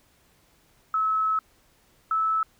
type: tone pair in turn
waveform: sine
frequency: 1295 / 1307 Hz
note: E6 / E6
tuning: -31 / -15 cents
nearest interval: unison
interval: 16 cents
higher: second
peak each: -21 dBFS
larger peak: neither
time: 0.94-1.39 / 2.11-2.43 s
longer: first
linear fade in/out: 2 ms
effects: pink hiss -62 dBFS RMS until 2.59 s